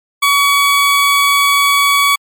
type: tone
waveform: 20% pulse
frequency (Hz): 1131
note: C#6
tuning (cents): +34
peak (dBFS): -4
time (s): 0.22-2.16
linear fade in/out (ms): 10
effects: MP3 96 kbps